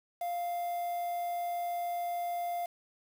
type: tone with quantisation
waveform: triangle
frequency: 698.5 Hz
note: F5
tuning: in tune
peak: -30 dBFS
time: 0.21-2.66 s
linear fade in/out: 5 ms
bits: 8
effects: none